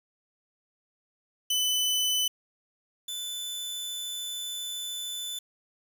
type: tone pair in turn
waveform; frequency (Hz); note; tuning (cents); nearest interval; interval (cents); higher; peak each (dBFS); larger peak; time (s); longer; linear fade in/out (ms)
sawtooth; 3007 / 3507; F#7 / A7; +27 / -6; minor third; 267; second; -21 / -30; first; 1.5-2.28 / 3.08-5.39; second; 5
effects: 8-bit